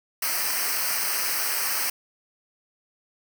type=noise with comb filter; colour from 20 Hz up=white; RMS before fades=-26 dBFS; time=0.22-1.9 s; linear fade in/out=5 ms; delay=0.28 ms; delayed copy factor=-0.9; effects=none